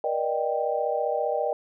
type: chord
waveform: sine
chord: Eb major seventh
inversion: second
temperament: equal with one note detuned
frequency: 476.5 / 587.3 / 622.3 / 784 Hz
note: Bb4 / D5 / Eb5 / G5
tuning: +38 / 0 / 0 / 0 cents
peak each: -29 dBFS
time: 0.04-1.53 s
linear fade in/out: 2 ms
effects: none